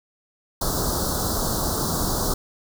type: band-stop noise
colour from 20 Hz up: pink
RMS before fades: -24 dBFS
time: 0.61-2.34 s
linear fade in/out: 5 ms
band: 1400 to 4000 Hz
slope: 48 dB/octave
effects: none